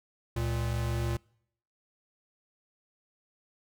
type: tone pair together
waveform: square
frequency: 69.3 / 115.94 Hz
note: C#2 / A#2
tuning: 0 / -9 cents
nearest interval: major sixth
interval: 891 cents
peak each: -34 / -31 dBFS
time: 0.36-1.17 s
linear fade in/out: 5 ms
effects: noise-tail reverb RT60 0.7 s tail -26 dB re dry